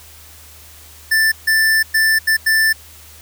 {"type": "tone bursts at uneven times", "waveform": "square", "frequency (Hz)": 1768, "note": "A6", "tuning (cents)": 8, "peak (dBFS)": -12, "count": 5, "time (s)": [[1.11, 1.32], [1.47, 1.83], [1.94, 2.19], [2.27, 2.37], [2.46, 2.73]], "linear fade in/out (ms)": 10, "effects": ["added 77 Hz sine -44 dBFS peak until 3.21 s", "white hiss -42 dBFS RMS until 3.21 s"]}